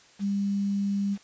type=tone with quantisation; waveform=sine; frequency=200 Hz; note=G3; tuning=35 cents sharp; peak=-24 dBFS; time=0.19-1.18 s; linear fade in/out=50 ms; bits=8; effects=white hiss -56 dBFS RMS until 1.23 s + resampled to 16000 Hz